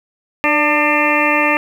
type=harmonic tone with a mistuned harmonic; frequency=299 Hz; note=D4; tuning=31 cents sharp; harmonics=1 / 2 / 3 / 4 / 6 / 7 / 8 / 9; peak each=-20 / -20 / -20 / -20 / -20 / -20 / -20 / -20 dBFS; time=0.44-1.57 s; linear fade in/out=0 ms; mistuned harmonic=2; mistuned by=-35 cents; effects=7-bit